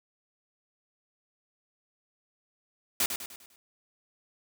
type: noise with echo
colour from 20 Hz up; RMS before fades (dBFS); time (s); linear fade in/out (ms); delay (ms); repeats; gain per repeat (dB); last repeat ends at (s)
white; -26; 3-3.06; 2; 100; 5; -7; 3.56
effects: none